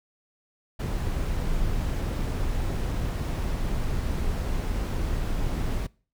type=noise; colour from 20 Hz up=brown; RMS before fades=-27 dBFS; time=0.79-5.87 s; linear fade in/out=10 ms; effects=noise-tail reverb RT60 0.4 s tail -24 dB re dry